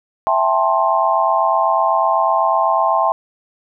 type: chord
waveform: sine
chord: A minor seventh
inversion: second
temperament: just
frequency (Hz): 660 / 792 / 880 / 1056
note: E5 / G5 / A5 / C6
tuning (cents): +2 / +18 / 0 / +16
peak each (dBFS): -18 / -19 / -19 / -17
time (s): 0.27-3.12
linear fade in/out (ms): 0
effects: none